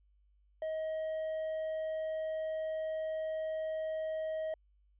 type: tone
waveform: triangle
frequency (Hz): 632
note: D#5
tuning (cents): +27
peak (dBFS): -32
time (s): 0.62-4.54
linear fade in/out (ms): 2
effects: added 50 Hz sine -65 dBFS peak until 4.99 s + resampled to 8000 Hz